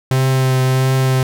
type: tone with vibrato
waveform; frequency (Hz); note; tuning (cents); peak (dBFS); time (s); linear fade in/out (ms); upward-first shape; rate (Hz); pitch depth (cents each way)
45% pulse; 130.81; C3; 0; -12; 0.11-1.23; 2; triangle; 1.5; 17
effects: none